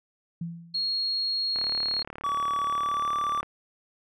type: tone with exponential decay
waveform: sine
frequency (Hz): 168.6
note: E3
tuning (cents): +39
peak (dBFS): -28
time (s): 0.41-0.97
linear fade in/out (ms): 5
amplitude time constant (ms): 120
type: tone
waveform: sine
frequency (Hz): 4291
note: C8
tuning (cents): +43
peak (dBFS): -25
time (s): 0.74-2.03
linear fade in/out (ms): 10
type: click train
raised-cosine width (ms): 0.5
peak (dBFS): -23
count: 70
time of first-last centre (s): 1.56-3.43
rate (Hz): 36.9
type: tone with pitch glide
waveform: triangle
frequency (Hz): 1141 to 1168.3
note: C#6 to D6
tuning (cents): +50 to -9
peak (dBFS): -23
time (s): 2.24-3.41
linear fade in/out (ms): 2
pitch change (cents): +41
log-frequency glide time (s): 2.59-3.15
effects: none